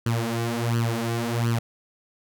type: tone with flanger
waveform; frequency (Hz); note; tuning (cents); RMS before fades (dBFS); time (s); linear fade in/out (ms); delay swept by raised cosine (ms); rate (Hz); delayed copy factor
sawtooth; 116.54; A#2; 0; -25; 0.06-1.59; 5; 0.66 to 5.96; 1.4; +0.8
effects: none